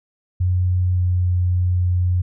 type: tone with pitch glide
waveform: sine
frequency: 90.7 to 89.81 Hz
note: F#2 to F2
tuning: -34 to +49 cents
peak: -15 dBFS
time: 0.4-2.22 s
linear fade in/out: 10 ms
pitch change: -17 cents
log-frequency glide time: 0.94-1 s
effects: none